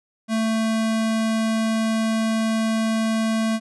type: tone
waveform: square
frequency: 222.3 Hz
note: A3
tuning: 18 cents sharp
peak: -20 dBFS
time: 0.28-3.6 s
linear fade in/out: 50 ms
effects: resampled to 24000 Hz